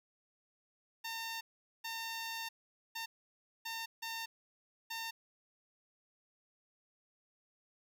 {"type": "tone bursts at uneven times", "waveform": "10% pulse", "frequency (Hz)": 909, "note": "A#5", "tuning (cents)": -44, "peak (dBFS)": -31, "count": 6, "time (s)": [[1.04, 1.41], [1.84, 2.49], [2.95, 3.06], [3.65, 3.86], [4.02, 4.26], [4.9, 5.11]], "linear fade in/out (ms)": 10, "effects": []}